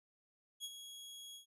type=tone with ADSR envelope; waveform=sawtooth; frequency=3322 Hz; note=G#7; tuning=in tune; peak=-37 dBFS; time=0.6-1.46 s; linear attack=43 ms; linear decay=44 ms; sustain=-9 dB; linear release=110 ms; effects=resampled to 32000 Hz